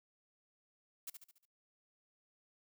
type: noise with echo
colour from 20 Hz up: blue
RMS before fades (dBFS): -44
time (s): 1.07-1.1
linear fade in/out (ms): 5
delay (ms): 71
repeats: 5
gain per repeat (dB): -6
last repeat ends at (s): 1.455
effects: noise-tail reverb RT60 0.3 s tail -25 dB re dry

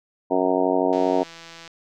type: harmonic tone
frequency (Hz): 92.5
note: F#2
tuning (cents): 0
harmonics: 2 / 3 / 4 / 5 / 6 / 7 / 8 / 9 / 10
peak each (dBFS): -36 / -24 / -25 / -25 / -29 / -24 / -27 / -35 / -29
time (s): 0.3-1.24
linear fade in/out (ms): 20
type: click train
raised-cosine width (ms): 0.2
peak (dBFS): -24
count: 125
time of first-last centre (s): 0.93-1.677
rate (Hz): 166
effects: none

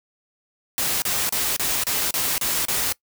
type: noise bursts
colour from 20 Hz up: white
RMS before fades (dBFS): -23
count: 8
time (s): 0.78-2.924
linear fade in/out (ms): 0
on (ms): 240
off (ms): 32
effects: noise-tail reverb RT60 0.1 s tail -22 dB re dry

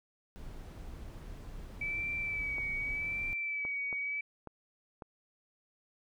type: noise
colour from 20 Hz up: brown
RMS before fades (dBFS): -45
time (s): 0.36-3.33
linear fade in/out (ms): 0
type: tone with vibrato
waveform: sine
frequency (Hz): 2298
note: D7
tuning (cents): -38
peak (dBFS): -33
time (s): 1.81-4.21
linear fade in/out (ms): 5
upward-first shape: sine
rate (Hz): 0.85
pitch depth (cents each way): 37
type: clicks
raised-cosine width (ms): 1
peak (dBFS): -30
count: 5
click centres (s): 2.583 / 3.651 / 3.928 / 4.473 / 5.022
effects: none

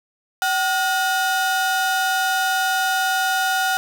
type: ring-modulated tone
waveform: 45% pulse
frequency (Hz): 1100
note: C#6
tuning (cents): -14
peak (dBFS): -15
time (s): 0.42-3.77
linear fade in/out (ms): 0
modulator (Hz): 339
effects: none

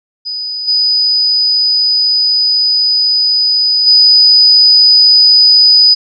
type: tone with level steps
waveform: sine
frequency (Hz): 4978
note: D#8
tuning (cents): 0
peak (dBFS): -17 / -8 / -3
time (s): 0.25-5.95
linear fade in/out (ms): 20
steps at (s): 0.67 / 3.86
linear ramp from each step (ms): 20
effects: none

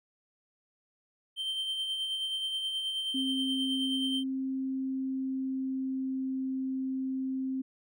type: tone with tremolo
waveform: triangle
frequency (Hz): 3126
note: G7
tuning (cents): -6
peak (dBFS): -28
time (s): 1.36-4.24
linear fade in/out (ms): 50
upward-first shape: sine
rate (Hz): 9.4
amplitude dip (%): 35
type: tone with pitch glide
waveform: sine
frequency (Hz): 264.9 to 263.2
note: C4 to C4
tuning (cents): +22 to +10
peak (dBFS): -30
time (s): 3.14-7.62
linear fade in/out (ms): 10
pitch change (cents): -12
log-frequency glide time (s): 4.46-6.42
effects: none

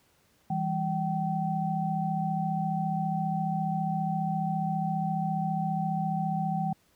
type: tone cluster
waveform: sine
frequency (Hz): 163.8 / 198.5 / 768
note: E3 / G3 / G5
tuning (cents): -11 / +22 / -36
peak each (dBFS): -30 / -33 / -30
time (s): 0.5-6.73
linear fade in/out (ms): 5
effects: pink hiss -66 dBFS RMS until 6.95 s + high-pass 60 Hz 12 dB/octave

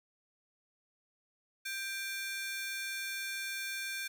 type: ring-modulated tone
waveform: sawtooth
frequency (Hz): 1975.5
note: B6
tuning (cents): 0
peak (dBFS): -30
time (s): 1.65-4.08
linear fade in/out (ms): 10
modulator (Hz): 397
effects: none

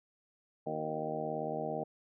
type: harmonic tone with a mistuned harmonic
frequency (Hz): 77.78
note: D#2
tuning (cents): 0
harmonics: 2 / 3 / 4 / 5 / 6 / 7 / 8 / 9 / 10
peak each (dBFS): -44 / -44 / -45 / -47 / -40 / -48 / -39 / -45 / -41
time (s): 0.66-1.84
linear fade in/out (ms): 10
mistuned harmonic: 5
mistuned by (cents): -49
effects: none

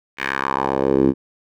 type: tone with band-pass filter sweep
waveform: 10% pulse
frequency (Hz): 67.5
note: C#2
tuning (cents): -45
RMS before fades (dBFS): -19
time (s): 0.17-1.14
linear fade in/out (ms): 50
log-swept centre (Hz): 2200 to 280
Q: 2.4
effects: none

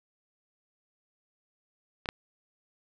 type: clicks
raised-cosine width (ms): 0.3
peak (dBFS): -20 / -12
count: 2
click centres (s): 2.058 / 2.089
effects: none

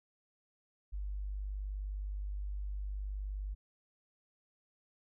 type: tone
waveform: sine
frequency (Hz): 49.69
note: G1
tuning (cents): +24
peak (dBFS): -36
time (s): 0.92-3.55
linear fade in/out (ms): 20
effects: none

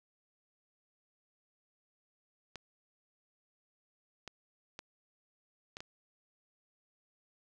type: clicks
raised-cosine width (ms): 0.2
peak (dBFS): -26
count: 5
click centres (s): 2.557 / 4.277 / 4.791 / 5.769 / 5.805
effects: none

